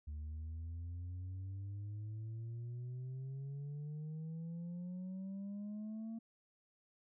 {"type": "exponential sweep", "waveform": "sine", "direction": "up", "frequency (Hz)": [74, 227.9], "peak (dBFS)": -39, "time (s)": [0.07, 6.19], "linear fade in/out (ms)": 10, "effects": ["tanh soft clip ceiling -41 dBFS"]}